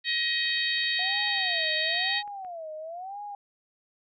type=harmonic tone; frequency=630 Hz; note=D#5; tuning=21 cents sharp; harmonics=3 / 4 / 5 / 6 / 7; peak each=-29 / -34 / -35 / -30 / -33 dBFS; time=0.04-2.23 s; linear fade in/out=50 ms
type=clicks; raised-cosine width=0.5 ms; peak=-38 dBFS; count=12; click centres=0.455 / 0.495 / 0.574 / 0.782 / 0.839 / 1.163 / 1.274 / 1.382 / 1.642 / 1.949 / 2.277 / 2.448 s
type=tone with vibrato; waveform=sine; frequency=715 Hz; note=F5; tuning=41 cents sharp; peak=-35 dBFS; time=0.99-3.35 s; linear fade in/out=2 ms; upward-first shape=sine; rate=1 Hz; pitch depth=250 cents each way
effects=none